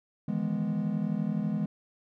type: chord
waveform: triangle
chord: E major seventh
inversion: third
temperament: equal with one note detuned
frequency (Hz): 155.56 / 167.4 / 207.7 / 246.9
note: D#3 / E3 / G#3 / B3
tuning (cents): 0 / +27 / 0 / 0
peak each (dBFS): -34 / -31 / -28 / -34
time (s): 0.28-1.66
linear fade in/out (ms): 5
effects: none